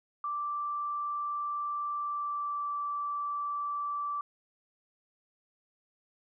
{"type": "tone with pitch glide", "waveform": "sine", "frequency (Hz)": [1172, 1163.2], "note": ["D6", "D6"], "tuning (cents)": [-4, -17], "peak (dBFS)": -31, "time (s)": [0.24, 4.21], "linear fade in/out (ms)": 2, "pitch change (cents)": -13, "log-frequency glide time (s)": [1.97, 2.74], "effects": []}